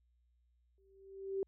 sine tone with exponential growth, 388.5 Hz, G4, 16 cents flat, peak -31 dBFS, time 0.78-1.43 s, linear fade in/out 1 ms, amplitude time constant 140 ms, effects added 60 Hz sine -70 dBFS peak until 1.47 s

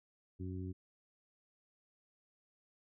harmonic tone, 92.5 Hz, F#2, in tune, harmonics 1 / 2 / 3 / 4, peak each -41 / -47 / -46 / -50 dBFS, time 0.39-0.73 s, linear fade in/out 20 ms, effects none

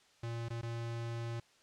square tone with dropouts, 116.54 Hz, A#2, in tune, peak -38 dBFS, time 0.23-1.4 s, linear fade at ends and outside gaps 5 ms, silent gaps 0.486-0.503 / 0.614-0.629 s, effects white hiss -66 dBFS RMS until 1.62 s + low-pass 6000 Hz 12 dB/octave

